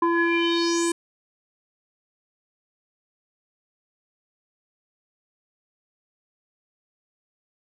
square tone with low-pass filter sweep, 338.4 Hz, E4, 45 cents sharp, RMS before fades -22 dBFS, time 0.02-0.92 s, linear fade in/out 5 ms, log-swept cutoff 1100 to 9200 Hz, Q 5.6, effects none

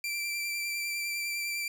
sawtooth tone with vibrato, 2349 Hz, D7, in tune, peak -28 dBFS, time 0.04-1.68 s, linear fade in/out 2 ms, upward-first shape triangle, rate 9.9 Hz, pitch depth 21 cents each way, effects none

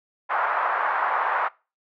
pink band-pass noise, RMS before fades -24 dBFS, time 0.29-1.49 s, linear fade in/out 20 ms, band 800 to 1500 Hz, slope 24 dB/octave, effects noise-tail reverb RT60 0.3 s tail -22 dB re dry

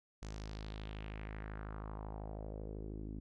sawtooth tone with low-pass filter sweep, 52.8 Hz, G#1, 29 cents sharp, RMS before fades -45 dBFS, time 0.22-3.2 s, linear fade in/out 5 ms, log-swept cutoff 6800 to 270 Hz, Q 2.6, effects none

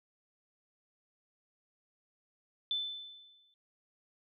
sine tone with exponential decay, 3520 Hz, A7, in tune, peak -29 dBFS, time 2.71-3.54 s, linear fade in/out 1 ms, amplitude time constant 180 ms, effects none

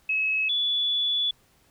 sine tone pair in turn, 2574 / 3436 Hz, E7 / A7, -42 / -42 cents, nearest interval perfect fourth, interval 500 cents, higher second, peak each -22 dBFS, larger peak neither, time 0.09-0.49 / 0.49-1.31 s, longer second, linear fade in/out 5 ms, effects pink hiss -62 dBFS RMS until 1.7 s

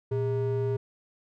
triangle ring-modulated tone, 261.6 Hz, C4, in tune, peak -20 dBFS, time 0.11-0.77 s, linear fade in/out 10 ms, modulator 144 Hz, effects none

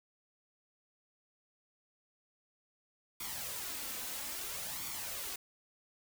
white noise with flanger, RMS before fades -41 dBFS, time 3.2-5.36 s, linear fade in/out 5 ms, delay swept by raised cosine 0.88 to 3.98 ms, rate 0.6 Hz, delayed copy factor +0.55, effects none

